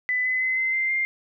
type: tone with pitch steps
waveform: sine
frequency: 2000 / 2021 / 2042 / 2063 / 2085 / 2107 Hz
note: B6 / B6 / C7 / C7 / C7 / C7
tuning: +21 / +39 / -43 / -25 / -7 / +12 cents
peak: -21 dBFS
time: 0.09-1.05 s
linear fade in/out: 0 ms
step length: 160 ms
effects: none